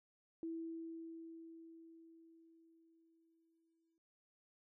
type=tone with exponential decay; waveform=sine; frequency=328.5 Hz; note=E4; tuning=6 cents flat; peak=-40 dBFS; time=0.43-3.98 s; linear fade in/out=1 ms; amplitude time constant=770 ms; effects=none